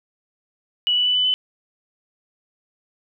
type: tone with pitch steps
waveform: sine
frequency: 2943 / 2962 / 2981 / 3000 / 3019 Hz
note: F#7 / F#7 / F#7 / F#7 / F#7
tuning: -10 / +1 / +12 / +23 / +34 cents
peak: -16 dBFS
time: 0.87-1.34 s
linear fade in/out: 0 ms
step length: 94 ms
effects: none